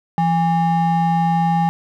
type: ring-modulated tone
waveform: triangle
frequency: 493.6 Hz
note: B4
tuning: 1 cent flat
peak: -9 dBFS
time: 0.18-1.69 s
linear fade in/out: 0 ms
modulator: 324 Hz
effects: none